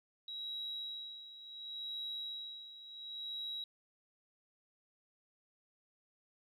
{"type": "tone with tremolo", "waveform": "sine", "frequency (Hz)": 3862, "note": "B7", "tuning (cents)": -39, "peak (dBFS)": -38, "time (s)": [0.28, 3.64], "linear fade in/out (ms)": 2, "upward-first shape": "sine", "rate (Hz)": 0.7, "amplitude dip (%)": 75, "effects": ["tanh soft clip ceiling -34 dBFS", "13-bit"]}